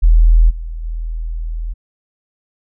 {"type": "tone with level steps", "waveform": "sine", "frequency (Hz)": 40.72, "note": "E1", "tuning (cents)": -20, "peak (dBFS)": [-5, -22, -19], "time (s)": [0.02, 1.74], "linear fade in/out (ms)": 20, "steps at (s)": [0.49, 0.83], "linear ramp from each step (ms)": 20, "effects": []}